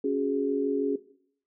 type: chord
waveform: sine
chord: C# suspended fourth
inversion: none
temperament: just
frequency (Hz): 277.2 / 369.6 / 415.8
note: C#4 / F#4 / G#4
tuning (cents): 0 / -2 / +2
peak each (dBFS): -28 / -31 / -27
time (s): 0.04-0.96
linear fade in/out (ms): 5
effects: noise-tail reverb RT60 0.6 s tail -17 dB re dry